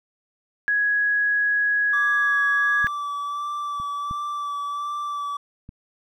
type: tone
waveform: sine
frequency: 1668 Hz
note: G#6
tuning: 7 cents sharp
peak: -18 dBFS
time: 0.68-2.87 s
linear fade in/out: 0 ms
type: tone with vibrato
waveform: triangle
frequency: 1161 Hz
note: D6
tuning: 20 cents flat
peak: -24 dBFS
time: 1.93-5.37 s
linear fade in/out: 5 ms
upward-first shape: sine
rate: 1.4 Hz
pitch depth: 18 cents each way
type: clicks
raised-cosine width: 5 ms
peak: -22 / -29 / -22 / -27 dBFS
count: 4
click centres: 2.845 / 3.8 / 4.111 / 5.691 s
effects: none